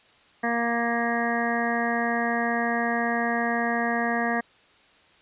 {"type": "harmonic tone", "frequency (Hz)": 234.5, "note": "A#3", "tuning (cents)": 11, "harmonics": [1, 2, 3, 4, 5, 7, 8, 9], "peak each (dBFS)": [-28, -32, -28, -36, -34, -31, -30, -42], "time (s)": [0.43, 4.41], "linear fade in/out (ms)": 10, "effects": ["white hiss -57 dBFS RMS until 5.21 s", "resampled to 8000 Hz"]}